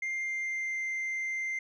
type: tone with pitch glide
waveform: sine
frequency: 2105 to 2088 Hz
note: C7 to C7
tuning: +10 to -4 cents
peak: -28 dBFS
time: 0.02-1.59 s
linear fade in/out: 5 ms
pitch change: -14 cents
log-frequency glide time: 0.14-0.82 s
effects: tanh soft clip ceiling -30 dBFS